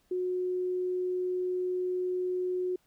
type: tone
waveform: sine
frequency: 364.5 Hz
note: F#4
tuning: 26 cents flat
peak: -28 dBFS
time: 0.11-2.76 s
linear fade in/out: 5 ms
effects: pink hiss -70 dBFS RMS until 2.86 s